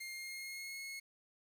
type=tone with pitch glide; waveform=sawtooth; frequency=2122 to 2175 Hz; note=C7 to C#7; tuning=+24 to -33 cents; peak=-40 dBFS; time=0-1 s; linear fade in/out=10 ms; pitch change=+43 cents; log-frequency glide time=0.13-0.8 s; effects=11-bit